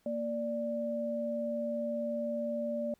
sine tone pair together, 232.7 / 587.3 Hz, A#3 / D5, -3 / 0 cents, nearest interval octave + major third, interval 1603 cents, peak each -36 / -33 dBFS, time 0.06-2.94 s, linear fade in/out 2 ms, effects pink hiss -71 dBFS RMS until 2.99 s

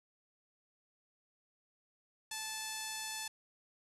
5% pulse tone, 874 Hz, A5, 12 cents flat, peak -27 dBFS, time 2.31-3.28 s, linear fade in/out 5 ms, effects resampled to 24000 Hz + 9-bit

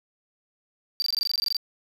triangle tone bursts, 4685 Hz, D8, 5 cents flat, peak -21 dBFS, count 14, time 1-1.567 s, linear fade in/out 0 ms, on 21 ms, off 21 ms, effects none

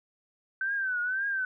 sine tone with vibrato, 1531 Hz, G6, 41 cents flat, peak -27 dBFS, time 0.61-1.45 s, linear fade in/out 2 ms, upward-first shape triangle, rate 1.9 Hz, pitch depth 120 cents each way, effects none

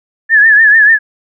sine tone with vibrato, 1740 Hz, A6, 20 cents flat, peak -3 dBFS, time 0.29-0.99 s, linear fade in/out 50 ms, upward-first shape triangle, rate 6.8 Hz, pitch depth 100 cents each way, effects none

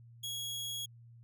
sawtooth tone, 3322 Hz, G#7, in tune, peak -34 dBFS, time 0.23-0.86 s, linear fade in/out 10 ms, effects added 117 Hz sine -53 dBFS peak until 1.23 s

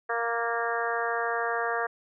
harmonic tone with a mistuned harmonic, 233.1 Hz, A#3, in tune, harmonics 2 / 3 / 4 / 5 / 6 / 7 / 8, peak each -32 / -32 / -36 / -33 / -36 / -33 / -37 dBFS, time 0.09-1.87 s, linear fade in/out 10 ms, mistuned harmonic 8, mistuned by -20 cents, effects none

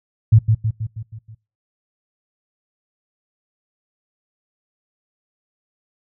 sine tone with echo, 110 Hz, A2, in tune, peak -6 dBFS, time 0.32-0.39 s, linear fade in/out 10 ms, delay 160 ms, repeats 6, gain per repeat -5 dB, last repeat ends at 1.35 s, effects noise-tail reverb RT60 0.3 s tail -23 dB re dry

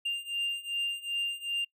triangle beating tone pair, 2794 / 2796.6 Hz, F7 / F7, 0 / +2 cents, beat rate 2.6 Hz, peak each -33 / -31 dBFS, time 0.05-1.65 s, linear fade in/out 10 ms, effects noise-tail reverb RT60 0.1 s tail -25 dB re dry

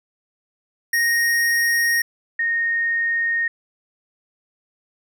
square / sine tone pair in turn, 1864.7 / 1851.8 Hz, A#6 / A#6, 0 / -12 cents, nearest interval unison, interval 12 cents, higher first, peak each -17 / -18 dBFS, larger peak first, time 0.93-2.02 / 2.39-3.48 s, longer neither, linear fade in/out 5 ms, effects none

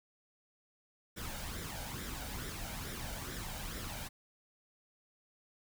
pink noise with flanger, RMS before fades -42 dBFS, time 1.16-4.09 s, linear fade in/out 20 ms, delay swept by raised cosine 0.54 to 1.36 ms, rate 2.3 Hz, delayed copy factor +0.55, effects none

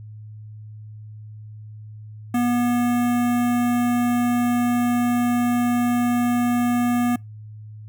square tone with notch filter, 242.2 Hz, B3, 34 cents flat, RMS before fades -20 dBFS, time 2.34-7.16 s, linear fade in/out 5 ms, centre 4500 Hz, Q 0.68, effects noise-tail reverb RT60 0.2 s tail -26 dB re dry + added 107 Hz sine -36 dBFS peak until 7.88 s

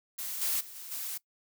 blue noise with level steps, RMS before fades -37 / -30 / -47 / -44 / -37 dBFS, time 0.18-1.18 s, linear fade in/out 10 ms, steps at 0.41 / 0.6 / 0.75 / 0.91 s, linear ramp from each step 10 ms, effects noise-tail reverb RT60 0.1 s tail -21 dB re dry

